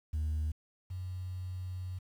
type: tone pair in turn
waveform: sine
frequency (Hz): 77.2 / 91.81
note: D#2 / F#2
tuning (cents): -13 / -13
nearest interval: minor third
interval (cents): 300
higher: second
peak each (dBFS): -28 / -36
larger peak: first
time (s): 0.13-0.52 / 0.9-1.99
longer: second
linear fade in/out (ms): 10
effects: tanh soft clip ceiling -29 dBFS + 10-bit